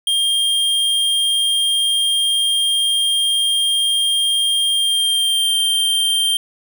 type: tone with pitch glide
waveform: square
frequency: 3209 to 3163 Hz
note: G7 to G7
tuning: +40 to +15 cents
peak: -15 dBFS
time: 0.07-6.37 s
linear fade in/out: 2 ms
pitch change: -25 cents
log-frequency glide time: 4.66-5.54 s
effects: none

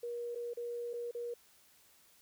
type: tone with dropouts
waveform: sine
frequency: 476.5 Hz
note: A#4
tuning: 38 cents sharp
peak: -37 dBFS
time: 0.03-1.34 s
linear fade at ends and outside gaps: 5 ms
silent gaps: 0.349-0.356 / 0.536-0.571 / 0.933-0.937 / 1.112-1.148 s
effects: white hiss -65 dBFS RMS until 2.21 s

